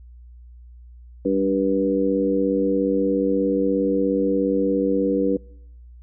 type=harmonic tone with a mistuned harmonic; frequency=96.9 Hz; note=G2; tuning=20 cents flat; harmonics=2 / 3 / 4 / 5; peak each=-26 / -21 / -26 / -22 dBFS; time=1.25-5.37 s; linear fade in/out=5 ms; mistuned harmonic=2; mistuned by=+22 cents; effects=noise-tail reverb RT60 0.9 s tail -26 dB re dry + added 60 Hz sine -41 dBFS peak until 6.02 s